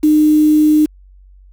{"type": "tone with quantisation", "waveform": "sine", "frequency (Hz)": 305, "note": "D#4", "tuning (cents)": -34, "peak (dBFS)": -7, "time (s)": [0.03, 0.86], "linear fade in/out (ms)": 10, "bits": 5, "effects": ["added 47 Hz sine -40 dBFS peak until 1.52 s"]}